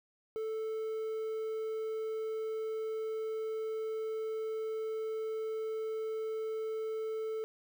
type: tone with quantisation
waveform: triangle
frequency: 440 Hz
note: A4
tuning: in tune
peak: -32 dBFS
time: 0.36-7.44 s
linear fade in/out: 0 ms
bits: 10
effects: none